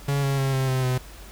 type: tone with pitch steps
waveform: 45% pulse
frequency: 140.7 / 137.96 / 135.28 / 132.65 / 130.07 / 127.54 Hz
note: C#3 / C#3 / C#3 / C3 / C3 / C3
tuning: +26 / -8 / -42 / +24 / -10 / -44 cents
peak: -21 dBFS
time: 0.08-0.98 s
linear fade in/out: 5 ms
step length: 150 ms
effects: added 50 Hz sine -42 dBFS peak until 1.31 s + pink hiss -46 dBFS RMS until 1.31 s